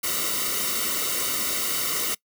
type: noise with comb filter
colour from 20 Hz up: white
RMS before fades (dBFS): -26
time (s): 0.03-2.15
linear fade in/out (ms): 10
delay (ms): 1.2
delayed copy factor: -0.8
effects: noise-tail reverb RT60 0.1 s tail -23 dB re dry